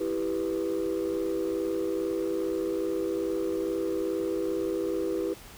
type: chord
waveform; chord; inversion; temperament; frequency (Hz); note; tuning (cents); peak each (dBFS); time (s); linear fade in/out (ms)
sine; E minor; none; equal; 329.6 / 392 / 493.9; E4 / G4 / B4; 0 / 0 / 0; -29 / -29 / -31; 0-5.34; 10
effects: tanh soft clip ceiling -22 dBFS + pink hiss -48 dBFS RMS until 5.57 s